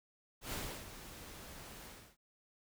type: noise with ADSR envelope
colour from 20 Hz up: pink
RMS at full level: -40 dBFS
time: 0.41-2.17 s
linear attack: 110 ms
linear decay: 320 ms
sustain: -11 dB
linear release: 300 ms
effects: none